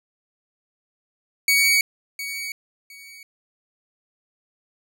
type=tone with echo; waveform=sawtooth; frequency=2249 Hz; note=C#7; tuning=24 cents sharp; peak=-12 dBFS; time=1.48-1.81 s; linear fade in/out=2 ms; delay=710 ms; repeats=2; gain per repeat=-13 dB; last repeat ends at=3.23 s; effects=none